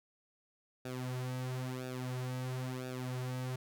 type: tone with flanger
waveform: sawtooth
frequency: 127.5 Hz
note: C3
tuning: 44 cents flat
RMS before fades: -39 dBFS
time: 0.85-3.56 s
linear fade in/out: 5 ms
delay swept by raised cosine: 0.96 to 5.06 ms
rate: 0.99 Hz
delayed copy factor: -0.8
effects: none